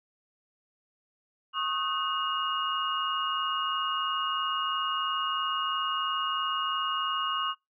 sine tone cluster, 1093 / 1256 / 1511 / 2862 Hz, C#6 / D#6 / F#6 / F7, -25 / +16 / +36 / +42 cents, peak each -32 / -32 / -40 / -32 dBFS, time 1.53-7.55 s, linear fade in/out 50 ms, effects noise-tail reverb RT60 0.2 s tail -23 dB re dry

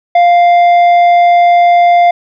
sine tone with tanh clipping, 698.5 Hz, F5, in tune, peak -5 dBFS, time 0.15-2.11 s, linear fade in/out 5 ms, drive 7 dB, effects none

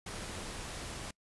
pink noise, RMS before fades -42 dBFS, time 0.06-1.11 s, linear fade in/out 5 ms, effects noise-tail reverb RT60 0.1 s tail -25 dB re dry + resampled to 24000 Hz

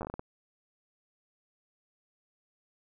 slowing click train, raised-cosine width 1 ms, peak -23 dBFS, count 8, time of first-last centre 0.01-0.194 s, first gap 9 ms, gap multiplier 1.35, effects none

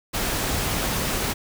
pink noise, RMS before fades -25 dBFS, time 0.13-1.34 s, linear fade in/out 20 ms, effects none

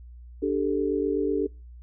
sine chord, D suspended fourth, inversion none, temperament equal, 293.7 / 392 / 440 Hz, D4 / G4 / A4, 0 / 0 / 0 cents, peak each -27 dBFS, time 0.42-1.47 s, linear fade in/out 10 ms, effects noise-tail reverb RT60 0.3 s tail -24 dB re dry + added 60 Hz sine -42 dBFS peak until 1.82 s

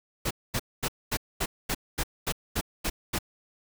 pink noise bursts, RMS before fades -28 dBFS, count 11, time 0.25-3.188 s, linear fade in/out 10 ms, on 58 ms, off 230 ms, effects none

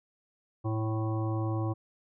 harmonic tone, 110 Hz, A2, in tune, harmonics 1 / 3 / 5 / 7 / 9 / 10, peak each -29 / -34 / -41 / -42 / -45 / -44 dBFS, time 0.64-1.74 s, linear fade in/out 20 ms, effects none

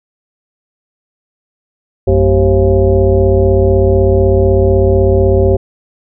sine tone with frequency modulation, 240 Hz, B3, 49 cents flat, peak -6 dBFS, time 2.07-5.57 s, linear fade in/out 10 ms, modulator 148 Hz, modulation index 2.1, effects none

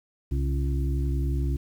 harmonic tone with a mistuned harmonic, 68.8 Hz, C#2, 12 cents flat, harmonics 1 / 2 / 4 / 5, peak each -24 / -30 / -36 / -38 dBFS, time 0.31-1.57 s, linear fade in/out 10 ms, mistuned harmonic 1, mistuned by -68 cents, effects 9-bit

